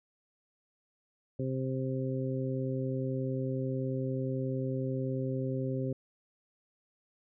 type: harmonic tone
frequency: 131.2 Hz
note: C3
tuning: 5 cents sharp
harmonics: 1 / 2 / 3 / 4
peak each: -33 / -36 / -38 / -39 dBFS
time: 1.39-5.93 s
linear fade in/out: 5 ms
effects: none